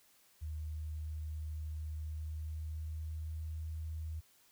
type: tone with pitch glide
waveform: sine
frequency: 77.3 to 79.11 Hz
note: D#2 to D#2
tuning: -11 to +29 cents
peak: -38 dBFS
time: 0.41-4.21 s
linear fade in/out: 20 ms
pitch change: +40 cents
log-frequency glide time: 1.88-3.61 s
effects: white hiss -67 dBFS RMS until 4.51 s